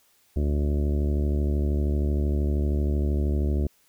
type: harmonic tone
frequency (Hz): 72.9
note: D2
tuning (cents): -12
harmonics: 1 / 2 / 3 / 4 / 5 / 6 / 7 / 8 / 9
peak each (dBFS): -22 / -33 / -32 / -35 / -34 / -42 / -45 / -43 / -47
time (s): 0.36-3.67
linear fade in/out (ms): 5
effects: white hiss -63 dBFS RMS until 3.88 s